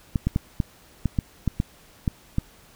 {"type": "clicks", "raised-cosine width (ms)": 5, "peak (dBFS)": -9, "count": 10, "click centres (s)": [0.158, 0.27, 0.361, 0.602, 1.057, 1.188, 1.477, 1.601, 2.078, 2.384], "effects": ["pink hiss -53 dBFS RMS until 2.75 s"]}